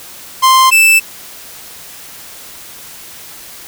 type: tone pair in turn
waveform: 45% pulse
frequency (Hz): 1046 / 2641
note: C6 / E7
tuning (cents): -1 / +3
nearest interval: octave + major third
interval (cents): 1604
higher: second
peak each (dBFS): -5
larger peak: neither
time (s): 0.42-0.71 / 0.71-1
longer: neither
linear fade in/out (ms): 20
effects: white hiss -33 dBFS RMS until 3.67 s